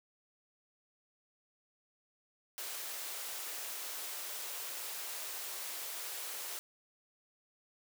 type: high-pass noise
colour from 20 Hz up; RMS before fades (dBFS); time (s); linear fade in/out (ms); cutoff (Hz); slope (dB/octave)
white; -42; 2.58-6.59; 0; 380; 24
effects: none